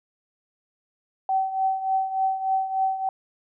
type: tone with tremolo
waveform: sine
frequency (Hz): 766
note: G5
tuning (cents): -40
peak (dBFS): -18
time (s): 1.29-3.09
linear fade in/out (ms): 2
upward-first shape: triangle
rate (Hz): 3.4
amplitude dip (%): 75
effects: none